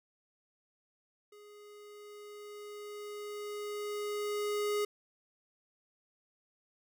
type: tone with level ramp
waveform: square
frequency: 415.3 Hz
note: G#4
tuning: in tune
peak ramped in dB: -54 to -30 dBFS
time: 1.32-4.85 s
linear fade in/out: 5 ms
effects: none